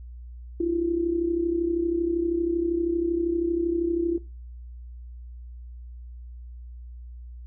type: tone with amplitude modulation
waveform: sine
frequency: 339.6 Hz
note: F4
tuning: 48 cents flat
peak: -19 dBFS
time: 0.6-4.18 s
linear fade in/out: 5 ms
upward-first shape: sine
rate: 32.7 Hz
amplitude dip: 70%
effects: noise-tail reverb RT60 0.3 s tail -19 dB re dry + added 60 Hz sine -38 dBFS peak until 7.46 s